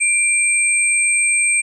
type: tone pair together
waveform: sine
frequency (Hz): 2361 / 8303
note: D7 / C9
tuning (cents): +9 / -14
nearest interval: octave + minor seventh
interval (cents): 2177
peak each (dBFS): -16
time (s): 0-1.62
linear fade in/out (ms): 20
effects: none